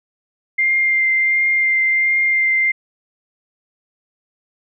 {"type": "tone with vibrato", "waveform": "sine", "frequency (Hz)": 2101, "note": "C7", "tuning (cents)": 7, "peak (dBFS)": -13, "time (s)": [0.58, 2.72], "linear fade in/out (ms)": 10, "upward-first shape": "triangle", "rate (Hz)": 1.4, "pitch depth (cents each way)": 14, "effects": []}